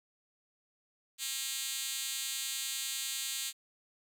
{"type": "tone with high-pass filter", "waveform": "5% pulse", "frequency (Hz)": 270, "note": "C#4", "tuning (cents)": -45, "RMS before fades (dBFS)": -37, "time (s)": [1.18, 3.53], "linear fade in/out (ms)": 50, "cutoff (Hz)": 4900, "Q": 1.7, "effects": []}